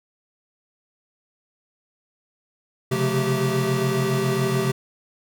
square tone cluster, 131.5 / 138.8 / 177.3 / 217 / 386.8 Hz, C3 / C#3 / F3 / A3 / G4, +9 / +3 / +26 / -24 / -23 cents, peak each -26 / -28 / -31 / -29 / -25 dBFS, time 2.91-4.72 s, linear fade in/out 10 ms, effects none

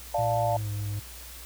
sine chord, D minor, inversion none, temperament equal, 587.3 / 698.5 / 880 Hz, D5 / F5 / A5, 0 / 0 / 0 cents, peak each -28 / -27 / -30 dBFS, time 0.14-0.57 s, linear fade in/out 5 ms
triangle tone with pitch glide, 114.1 to 102.83 Hz, A#2 to G#2, -37 to -17 cents, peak -27 dBFS, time 0.18-1 s, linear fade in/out 10 ms, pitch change -180 cents, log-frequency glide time 0.45-0.71 s
effects added 60 Hz sine -45 dBFS peak until 1.45 s + white hiss -45 dBFS RMS until 1.45 s

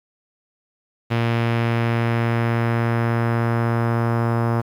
sawtooth tone with low-pass filter sweep, 116.54 Hz, A#2, in tune, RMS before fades -20 dBFS, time 1.1-4.62 s, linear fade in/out 20 ms, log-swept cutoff 2800 to 1200 Hz, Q 1.5, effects 8-bit

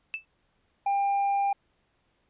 sine tone with exponential decay, 2637 Hz, E7, in tune, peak -26 dBFS, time 0.14-0.25 s, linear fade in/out 0 ms, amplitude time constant 23 ms
triangle tone, 798 Hz, G5, 31 cents sharp, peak -21 dBFS, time 0.86-1.53 s, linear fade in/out 5 ms
effects pink hiss -71 dBFS RMS until 2.29 s + resampled to 8000 Hz

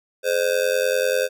square tone with amplitude modulation, 516 Hz, C5, 24 cents flat, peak -15 dBFS, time 0.23-1.29 s, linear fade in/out 50 ms, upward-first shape sine, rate 90.1 Hz, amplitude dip 95%, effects none

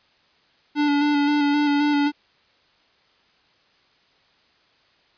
square tone with vibrato, 290.9 Hz, D4, 16 cents flat, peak -18 dBFS, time 0.75-2.12 s, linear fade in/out 50 ms, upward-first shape square, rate 3.8 Hz, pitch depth 20 cents each way, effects white hiss -60 dBFS RMS until 5.17 s + resampled to 11025 Hz

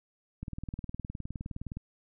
click train, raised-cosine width 5 ms, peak -25 dBFS, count 27, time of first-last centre 0.43-1.77 s, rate 19.4 Hz, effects none

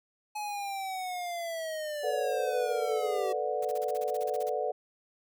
square linear sweep, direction down, 848 to 378.9 Hz, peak -34 dBFS, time 0.35-3.33 s, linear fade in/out 10 ms
sine chord, B minor seventh, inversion third, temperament equal with one note detuned, 440 / 493.9 / 587.3 / 731.1 Hz, A4 / B4 / D5 / F#5, 0 / 0 / 0 / -21 cents, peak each -34 dBFS, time 2.03-4.72 s, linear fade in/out 10 ms
white noise bursts, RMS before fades -47 dBFS, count 14, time 3.62-4.496 s, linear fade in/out 5 ms, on 31 ms, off 34 ms
effects none

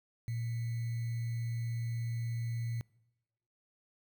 sine tone with sample-and-hold, 116.54 Hz, A#2, in tune, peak -33 dBFS, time 0.28-2.81 s, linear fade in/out 0 ms, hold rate 2100 Hz, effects noise-tail reverb RT60 1.0 s tail -25 dB re dry

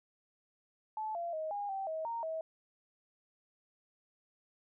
sine tone with pitch steps, 867 / 685 / 629 / 815 / 776 / 637 / 926 / 643 Hz, A5 / F5 / D#5 / G#5 / G5 / D#5 / A#5 / E5, -26 / -34 / +19 / -33 / -18 / +41 / -12 / -43 cents, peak -35 dBFS, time 0.97-2.41 s, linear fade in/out 2 ms, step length 180 ms, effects none

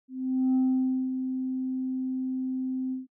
sine tone with ADSR envelope, 259.2 Hz, C4, 16 cents flat, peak -18 dBFS, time 0.08-3.07 s, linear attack 470 ms, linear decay 550 ms, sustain -9 dB, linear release 150 ms, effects noise-tail reverb RT60 0.1 s tail -26 dB re dry + tanh soft clip ceiling -19 dBFS

